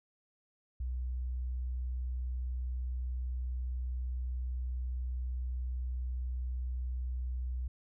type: tone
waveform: sine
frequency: 62.4 Hz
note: B1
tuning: 19 cents sharp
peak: -33 dBFS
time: 0.8-7.68 s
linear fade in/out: 5 ms
effects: none